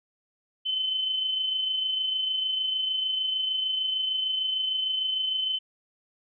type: tone with amplitude modulation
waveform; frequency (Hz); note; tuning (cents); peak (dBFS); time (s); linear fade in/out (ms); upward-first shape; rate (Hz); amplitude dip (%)
sine; 3054; G7; -46; -23; 0.65-5.59; 20; sine; 26.6; 40
effects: none